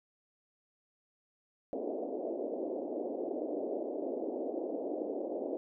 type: band-pass noise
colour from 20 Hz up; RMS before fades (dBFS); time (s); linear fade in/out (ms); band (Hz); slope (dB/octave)
pink; -37; 1.73-5.57; 0; 270 to 660; 48
effects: none